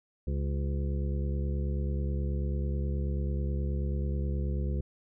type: harmonic tone with a mistuned harmonic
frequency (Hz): 69.3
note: C#2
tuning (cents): 0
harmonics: 1 / 2 / 3 / 5 / 6 / 7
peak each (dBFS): -29 / -35 / -39 / -43 / -45 / -46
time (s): 0.27-4.81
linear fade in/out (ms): 5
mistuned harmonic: 7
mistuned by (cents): +71
effects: none